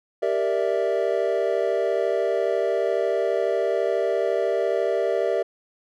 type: chord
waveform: triangle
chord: E half-diminished seventh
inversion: first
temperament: equal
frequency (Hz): 392 / 466.2 / 587.3 / 659.3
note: G4 / Bb4 / D5 / E5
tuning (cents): 0 / 0 / 0 / 0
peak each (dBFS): -24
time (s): 0.22-5.43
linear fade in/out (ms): 10
effects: none